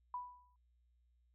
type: tone with exponential decay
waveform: sine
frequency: 987.8 Hz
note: B5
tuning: in tune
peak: -37 dBFS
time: 0.14-0.56 s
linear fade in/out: 2 ms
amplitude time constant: 90 ms
effects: added 60 Hz sine -70 dBFS peak until 1.34 s